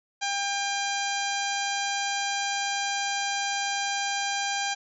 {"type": "harmonic tone with a mistuned harmonic", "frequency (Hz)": 799, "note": "G5", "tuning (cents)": 33, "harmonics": [1, 2, 3, 4, 5, 6, 7, 8, 9], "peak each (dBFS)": [-30, -33, -35, -36, -37, -38, -38, -39, -40], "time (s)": [0.21, 4.75], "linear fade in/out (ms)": 20, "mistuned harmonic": 7, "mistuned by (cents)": 64, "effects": []}